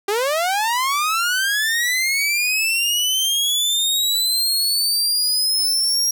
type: linear sweep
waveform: sawtooth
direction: up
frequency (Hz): 388.9 to 5650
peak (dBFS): -14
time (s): 0.08-6.11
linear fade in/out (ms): 5
effects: none